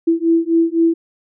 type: beating tone pair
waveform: sine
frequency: 329.6 / 333.5 Hz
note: E4 / E4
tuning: 0 / +20 cents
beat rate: 3.9 Hz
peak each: -15 dBFS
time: 0.07-0.94 s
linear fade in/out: 10 ms
effects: none